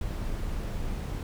brown noise, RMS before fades -32 dBFS, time 0.01-1.23 s, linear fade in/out 2 ms, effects none

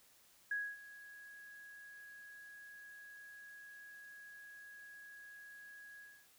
sine tone with ADSR envelope, 1661.2 Hz, G#6, in tune, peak -34 dBFS, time 0.51-6.28 s, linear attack 4 ms, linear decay 250 ms, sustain -18 dB, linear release 280 ms, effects white hiss -67 dBFS RMS until 6.38 s

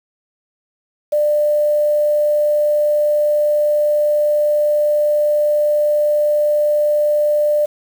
sine tone with quantisation, 595 Hz, D5, 22 cents sharp, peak -12 dBFS, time 1.12-7.66 s, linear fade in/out 10 ms, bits 6, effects none

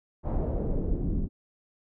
brown noise with low-pass filter sweep, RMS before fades -28 dBFS, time 0.23-1.29 s, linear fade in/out 50 ms, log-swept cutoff 810 to 260 Hz, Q 1.9, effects none

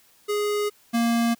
square tone pair in turn, 415.3 / 233.1 Hz, G#4 / A#3, 0 / 0 cents, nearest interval minor seventh, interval 1000 cents, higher first, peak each -23 / -20 dBFS, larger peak second, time 0.28-0.7 / 0.93-1.35 s, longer neither, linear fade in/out 20 ms, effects white hiss -58 dBFS RMS until 1.39 s

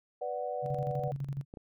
sine chord, B minor, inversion none, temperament equal, 493.9 / 587.3 / 740 Hz, B4 / D5 / F#5, 0 / 0 / 0 cents, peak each -37 dBFS, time 0.21-1.12 s, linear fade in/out 10 ms
sine tone with tremolo, 138.59 Hz, C#3, in tune, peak -31 dBFS, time 0.62-1.45 s, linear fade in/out 50 ms, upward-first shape square, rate 12 Hz, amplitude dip 65%
clicks, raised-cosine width 2 ms, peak -31 dBFS, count 2, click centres 1.539 / 1.572 s
effects none

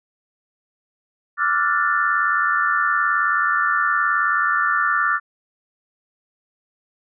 sine tone cluster, 1171 / 1361 / 1440 / 1771 Hz, D6 / F6 / F#6 / A6, -5 / -45 / -47 / +11 cents, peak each -22 dBFS, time 1.37-5.2 s, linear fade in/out 50 ms, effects none

